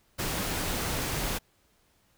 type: noise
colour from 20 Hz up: pink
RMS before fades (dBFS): -31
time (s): 0.18-1.39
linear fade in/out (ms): 20
effects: pink hiss -67 dBFS RMS until 2.17 s